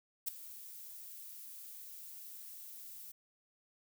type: noise with ADSR envelope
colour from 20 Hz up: violet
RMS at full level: -32 dBFS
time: 0.26-3.12 s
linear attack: 23 ms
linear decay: 3 ms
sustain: -18 dB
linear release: 8 ms
effects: none